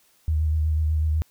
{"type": "tone with vibrato", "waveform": "sine", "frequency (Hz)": 77.78, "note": "D#2", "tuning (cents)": 0, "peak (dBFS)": -19, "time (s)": [0.28, 1.22], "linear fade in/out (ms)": 0, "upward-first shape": "triangle", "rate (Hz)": 8.1, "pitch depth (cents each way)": 37, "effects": ["white hiss -61 dBFS RMS until 1.3 s"]}